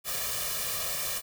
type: noise with comb filter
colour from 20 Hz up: white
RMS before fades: -32 dBFS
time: 0.04-1.22 s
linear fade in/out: 50 ms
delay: 1.7 ms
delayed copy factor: +0.95
effects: none